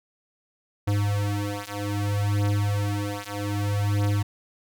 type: beating tone pair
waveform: square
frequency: 101.9 / 102.53 Hz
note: G#2 / G#2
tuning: -32 / -22 cents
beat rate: 0.63 Hz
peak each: -27 dBFS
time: 0.87-4.23 s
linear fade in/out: 10 ms
effects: none